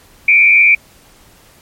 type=tone with frequency modulation; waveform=sine; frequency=2349 Hz; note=D7; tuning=in tune; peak=-5 dBFS; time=0.28-0.75 s; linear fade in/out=5 ms; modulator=94.9 Hz; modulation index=1; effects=pink hiss -46 dBFS RMS until 1.61 s + MP3 64 kbps